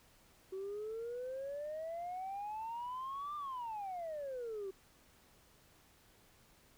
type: exponential two-way sweep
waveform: sine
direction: up then down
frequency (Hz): 376.1 to 1200 to 376.1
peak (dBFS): -38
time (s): 0.52-4.71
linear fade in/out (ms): 10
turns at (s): 3.36
effects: tanh soft clip ceiling -37 dBFS + pink hiss -66 dBFS RMS until 6.77 s